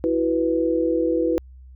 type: chord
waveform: sine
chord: E suspended second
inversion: none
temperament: equal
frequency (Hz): 329.6 / 370 / 493.9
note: E4 / F#4 / B4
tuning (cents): 0 / 0 / 0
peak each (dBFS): -21 / -26 / -22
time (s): 0.04-1.38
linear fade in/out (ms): 0
effects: added 64 Hz sine -41 dBFS peak until 1.75 s